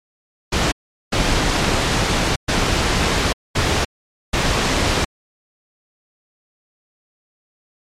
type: noise bursts at uneven times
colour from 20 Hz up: pink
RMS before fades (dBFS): -17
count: 5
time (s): 0.52-0.72 / 1.12-2.36 / 2.48-3.33 / 3.55-3.85 / 4.33-5.05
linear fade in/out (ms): 10
effects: low-pass 6000 Hz 12 dB/octave + MP3 64 kbps